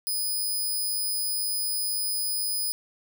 5% pulse tone, 4999 Hz, D#8, 7 cents sharp, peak -19 dBFS, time 0.07-2.72 s, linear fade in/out 0 ms, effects none

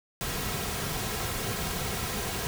pink noise with comb filter, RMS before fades -32 dBFS, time 0.21-2.47 s, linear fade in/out 0 ms, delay 3.4 ms, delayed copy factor -0.5, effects none

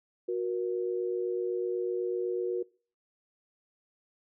sine tone pair together, 366.3 / 474.3 Hz, F#4 / A#4, -17 / +30 cents, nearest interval major third, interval 447 cents, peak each -30 / -33 dBFS, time 0.28-2.63 s, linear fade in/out 10 ms, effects noise-tail reverb RT60 0.4 s tail -23 dB re dry

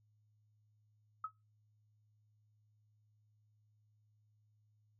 sine tone with exponential decay, 1280 Hz, D#6, 49 cents sharp, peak -34 dBFS, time 1.24-1.32 s, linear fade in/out 5 ms, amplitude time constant 16 ms, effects noise-tail reverb RT60 0.3 s tail -26 dB re dry + added 106 Hz sine -70 dBFS peak until 4.99 s

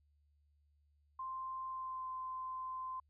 sine tone with pitch glide, 1046.5 to 1035.7 Hz, C6 to C6, 0 to -18 cents, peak -40 dBFS, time 1.19-3 s, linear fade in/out 5 ms, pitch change -18 cents, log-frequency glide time 1.67-2.07 s, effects added 73 Hz sine -70 dBFS peak until 3.09 s

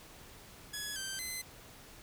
10% pulse tone with pitch steps, 1685 / 1561 / 2046 Hz, G#6 / G6 / C7, +25 / -8 / -39 cents, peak -29 dBFS, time 0.73-1.42 s, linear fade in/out 10 ms, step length 230 ms, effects pink hiss -54 dBFS RMS until 2.02 s

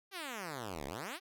5% pulse exponential two-way sweep, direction down then up, 409 to 65 to 409 Hz, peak -29 dBFS, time 0.11-1.2 s, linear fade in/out 50 ms, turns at 0.86 s, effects none

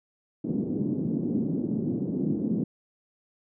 pink band-pass noise, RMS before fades -28 dBFS, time 0.44-2.64 s, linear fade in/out 5 ms, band 170 to 320 Hz, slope 24 dB/octave, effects none

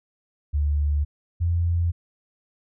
sine tone pair in turn, 73.2 / 85.47 Hz, D2 / F2, -5 / -37 cents, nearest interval minor third, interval 268 cents, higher second, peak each -19 dBFS, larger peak neither, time 0.53-1.05 / 1.4-1.92 s, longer neither, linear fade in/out 20 ms, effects none

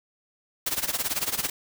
white noise with tremolo, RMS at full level -25 dBFS, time 0.66-1.5 s, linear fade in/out 5 ms, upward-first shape sine, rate 18 Hz, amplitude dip 85%, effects none

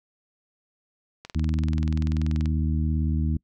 click train, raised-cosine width 0.2 ms, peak -21 dBFS, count 26, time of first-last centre 1.25-2.458 s, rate 20.7 Hz
harmonic tone, 77.9 Hz, D#2, 3 cents sharp, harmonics 1 / 2 / 3 / 4, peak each -23 / -28 / -30 / -36 dBFS, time 1.35-3.37 s, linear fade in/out 5 ms
effects noise-tail reverb RT60 0.1 s tail -26 dB re dry

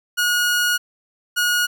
sawtooth tone pair in turn, 1446 / 1446 Hz, F#6 / F#6, -40 / -40 cents, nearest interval unison, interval 0 cents, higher neither, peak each -13 dBFS, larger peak neither, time 0.17-0.78 / 1.36-1.67 s, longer first, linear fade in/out 20 ms, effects none

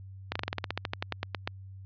slowing click train, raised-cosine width 0.3 ms, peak -14 dBFS, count 17, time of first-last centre 0.32-1.475 s, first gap 35 ms, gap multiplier 1.09, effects added 96 Hz sine -43 dBFS peak until 1.85 s + resampled to 11025 Hz

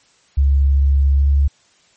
sine tone with pitch glide, 69.3 to 70.23 Hz, C#2 to C#2, 0 to +23 cents, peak -10 dBFS, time 0.37-1.48 s, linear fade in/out 10 ms, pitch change +23 cents, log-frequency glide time 1.17-1.25 s, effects white hiss -55 dBFS RMS until 1.96 s + MP3 32 kbps

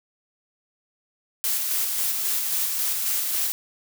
blue noise with tremolo, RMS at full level -24 dBFS, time 1.44-3.52 s, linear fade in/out 0 ms, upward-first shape square, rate 3.7 Hz, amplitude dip 25%, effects none

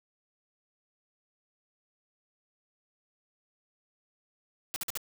white noise bursts, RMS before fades -34 dBFS, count 4, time 4.74-4.974 s, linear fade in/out 0 ms, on 21 ms, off 50 ms, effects none

